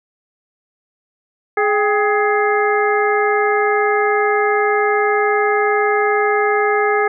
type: harmonic tone with a mistuned harmonic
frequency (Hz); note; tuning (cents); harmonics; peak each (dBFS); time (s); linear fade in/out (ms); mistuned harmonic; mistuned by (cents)
419; G#4; +15; 1 / 2 / 3 / 4 / 5; -16 / -19 / -21 / -22 / -23; 1.57-7.08; 5; 2; -88
effects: none